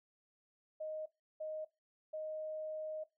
sine tone bursts at uneven times, 622.3 Hz, D#5, in tune, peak -39 dBFS, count 3, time 0.8-1.06 / 1.4-1.65 / 2.13-3.04 s, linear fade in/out 10 ms, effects noise-tail reverb RT60 0.2 s tail -18 dB re dry

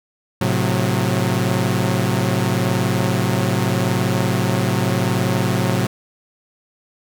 sawtooth chord, F# diminished, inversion first, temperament equal with one note detuned, 110 / 130.81 / 182.45 Hz, A2 / C3 / F#3, 0 / 0 / -24 cents, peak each -17 dBFS, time 0.41-5.87 s, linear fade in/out 5 ms, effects none

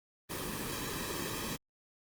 pink noise with comb filter, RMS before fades -38 dBFS, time 0.29-1.57 s, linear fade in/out 20 ms, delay 1.4 ms, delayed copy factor -0.65, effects Opus 24 kbps

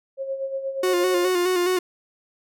sine tone with tremolo, 540 Hz, C#5, 45 cents flat, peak -23 dBFS, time 0.17-1.3 s, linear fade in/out 50 ms, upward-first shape sine, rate 8.4 Hz, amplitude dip 60%
45% pulse tone with vibrato, 360.7 Hz, F#4, 44 cents flat, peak -19 dBFS, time 0.83-1.79 s, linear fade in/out 5 ms, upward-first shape square, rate 4.8 Hz, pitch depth 38 cents each way
effects none

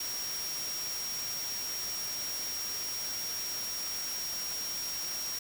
sine tone in noise, 5600 Hz, F8, 4 cents sharp, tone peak -35 dBFS, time 0-5.39 s, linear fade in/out 5 ms, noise white, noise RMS -40 dBFS, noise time 0-5.39 s, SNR +2 dB, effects none

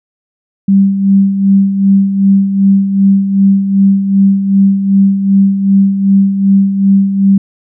sine tone with tremolo, 196 Hz, G3, in tune, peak -3 dBFS, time 0.68-7.38 s, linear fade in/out 5 ms, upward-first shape sine, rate 2.6 Hz, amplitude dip 60%, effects none

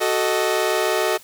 sawtooth chord, D# diminished, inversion first, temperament equal with one note detuned, 373.4 / 440 / 622.3 Hz, F#4 / A4 / D#5, +16 / 0 / 0 cents, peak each -19 dBFS, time 0-1.18 s, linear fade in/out 20 ms, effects white hiss -47 dBFS RMS until 1.23 s

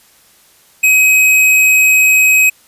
square tone, 2534 Hz, D#7, 31 cents sharp, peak -7 dBFS, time 0.83-2.5 s, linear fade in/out 10 ms, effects white hiss -48 dBFS RMS until 2.67 s + resampled to 32000 Hz

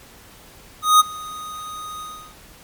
square tone with ADSR envelope, 1244.5 Hz, D#6, in tune, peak -8 dBFS, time 0.82-2.35 s, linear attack 180 ms, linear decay 20 ms, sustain -23 dB, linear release 330 ms, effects pink hiss -46 dBFS RMS until 2.63 s + MP3 96 kbps

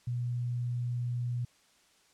sine tone, 121.6 Hz, B2, 26 cents flat, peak -30 dBFS, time 0.07-1.45 s, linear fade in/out 5 ms, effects white hiss -65 dBFS RMS until 2.13 s + low-pass 8000 Hz 12 dB/octave

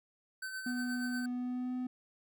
square tone with tremolo, 1531 Hz, G6, 41 cents flat, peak -38 dBFS, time 0.42-1.26 s, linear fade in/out 5 ms, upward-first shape sine, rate 8.4 Hz, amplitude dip 45%
triangle tone with pitch glide, 246.9 to 251.9 Hz, B3 to B3, 0 to +34 cents, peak -32 dBFS, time 0.66-1.87 s, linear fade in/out 5 ms, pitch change +34 cents, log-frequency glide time 1.31-1.74 s
effects none

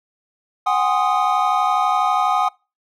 triangle chord, Ab dominant seventh, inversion third, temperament equal with one note detuned, 740 / 812.1 / 1046.5 / 1244.5 Hz, Gb5 / Ab5 / C6 / Eb6, 0 / -39 / 0 / 0 cents, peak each -18 / -19 / -23 / -18 dBFS, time 0.66-2.49 s, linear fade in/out 10 ms, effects noise-tail reverb RT60 0.3 s tail -26 dB re dry

